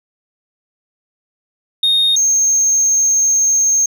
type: tone pair in turn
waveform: sine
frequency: 3700 / 6408 Hz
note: A#7 / G8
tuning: -14 / +37 cents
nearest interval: minor seventh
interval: 951 cents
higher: second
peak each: -8 dBFS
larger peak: neither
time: 1.83-2.16 / 2.16-3.86 s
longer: second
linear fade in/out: 5 ms
effects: tanh soft clip ceiling -9 dBFS